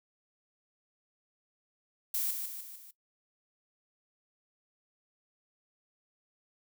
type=noise with echo; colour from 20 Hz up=violet; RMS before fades=-32 dBFS; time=2.14-2.31 s; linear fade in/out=5 ms; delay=150 ms; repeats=4; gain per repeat=-5 dB; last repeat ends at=2.91 s; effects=noise-tail reverb RT60 0.1 s tail -17 dB re dry